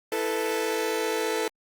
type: chord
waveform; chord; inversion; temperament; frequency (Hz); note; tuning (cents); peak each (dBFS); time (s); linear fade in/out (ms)
sawtooth; E suspended fourth; none; just; 329.6 / 439.5 / 494.4; E4 / A4 / B4; 0 / -2 / +2; -29 / -23 / -27; 0.12-1.48; 2
effects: Opus 24 kbps